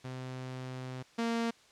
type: tone pair in turn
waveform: sawtooth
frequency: 128.6 / 231.2 Hz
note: C3 / A#3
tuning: -30 / -14 cents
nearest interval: minor seventh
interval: 1016 cents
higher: second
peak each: -35 / -26 dBFS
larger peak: second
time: 0.04-1.03 / 1.18-1.51 s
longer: first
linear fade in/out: 10 ms
effects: white hiss -61 dBFS RMS until 1.71 s + low-pass 6000 Hz 12 dB/octave